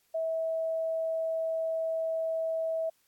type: tone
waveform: sine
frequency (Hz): 649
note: E5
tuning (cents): -27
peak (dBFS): -28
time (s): 0.14-2.9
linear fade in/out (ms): 10
effects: white hiss -70 dBFS RMS until 3.07 s + AAC 64 kbps

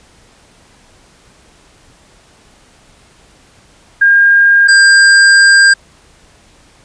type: tone pair in turn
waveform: sine / square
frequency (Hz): 1613 / 1599.1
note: G6 / G6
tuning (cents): +49 / +34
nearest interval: unison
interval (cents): 15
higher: first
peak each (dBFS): -4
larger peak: neither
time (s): 4.01-4.68 / 4.68-5.74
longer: second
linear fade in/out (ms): 10
effects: pink hiss -46 dBFS RMS until 6.84 s + resampled to 22050 Hz

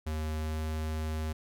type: tone with pitch glide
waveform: square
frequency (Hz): 77.78 to 78.28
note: D#2 to D#2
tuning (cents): 0 to +11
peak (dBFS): -32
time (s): 0.06-1.33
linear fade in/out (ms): 10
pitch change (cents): +11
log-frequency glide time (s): 0.37-0.57
effects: none

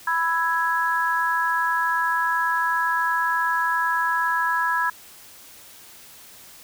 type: chord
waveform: sine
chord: E major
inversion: second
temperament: equal with one note detuned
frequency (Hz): 990.6 / 1318.5 / 1661.2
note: B5 / E6 / G#6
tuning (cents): +5 / 0 / 0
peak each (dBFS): -23 / -27 / -23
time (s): 0.07-4.9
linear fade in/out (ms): 5
effects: white hiss -46 dBFS RMS until 6.63 s

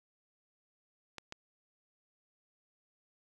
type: clicks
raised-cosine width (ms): 0.2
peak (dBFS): -25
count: 2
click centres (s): 1.183 / 1.324
effects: resampled to 24000 Hz

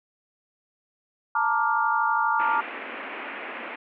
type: chord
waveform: sine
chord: Bb major seventh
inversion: third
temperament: equal with one note detuned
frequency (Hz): 880 / 932.3 / 1174.7 / 1405.8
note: A5 / Bb5 / D6 / F6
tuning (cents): 0 / 0 / 0 / +11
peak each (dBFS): -26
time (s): 1.35-2.61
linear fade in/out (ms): 5
type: band-pass noise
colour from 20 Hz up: white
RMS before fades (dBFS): -36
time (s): 2.39-3.76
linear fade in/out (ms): 10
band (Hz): 230 to 2600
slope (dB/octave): 48
effects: none

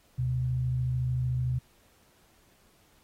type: tone pair together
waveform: sine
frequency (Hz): 72.28 / 125.8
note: D2 / B2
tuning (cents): -27 / +32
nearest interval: minor seventh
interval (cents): 959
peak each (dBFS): -36 / -26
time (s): 0.18-1.59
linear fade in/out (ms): 10
effects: pink hiss -64 dBFS RMS until 3.03 s + AAC 48 kbps

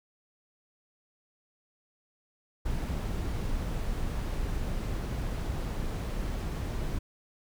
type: noise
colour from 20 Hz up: brown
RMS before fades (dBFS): -32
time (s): 2.65-6.99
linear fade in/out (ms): 10
effects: none

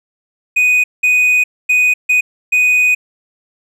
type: tone bursts at uneven times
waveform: triangle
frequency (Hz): 2489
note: D#7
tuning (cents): 0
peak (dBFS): -7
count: 5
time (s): 0.56-0.84 / 1.03-1.44 / 1.69-1.94 / 2.09-2.21 / 2.52-2.95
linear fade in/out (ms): 10
effects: none

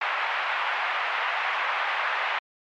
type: band-pass noise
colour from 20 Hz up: pink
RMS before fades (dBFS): -27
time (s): 0.01-2.39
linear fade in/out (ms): 5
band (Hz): 810 to 2600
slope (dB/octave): 24
effects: MP3 64 kbps

